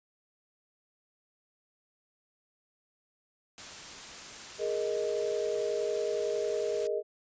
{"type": "noise", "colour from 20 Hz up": "white", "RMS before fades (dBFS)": -44, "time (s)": [3.58, 6.87], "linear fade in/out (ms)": 0}
{"type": "chord", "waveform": "sine", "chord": "Ab suspended second", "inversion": "none", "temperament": "equal", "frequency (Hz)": [415.3, 466.2, 622.3], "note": ["Ab4", "Bb4", "Eb5"], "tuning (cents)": [0, 0, 0], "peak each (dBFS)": [-32, -33, -34], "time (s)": [4.58, 7.03], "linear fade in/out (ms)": 50}
{"effects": ["resampled to 16000 Hz"]}